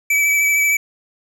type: tone with vibrato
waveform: square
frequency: 2299 Hz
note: D7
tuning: 37 cents flat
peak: -14 dBFS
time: 0.1-0.77 s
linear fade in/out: 5 ms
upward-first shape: triangle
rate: 13 Hz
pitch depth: 25 cents each way
effects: none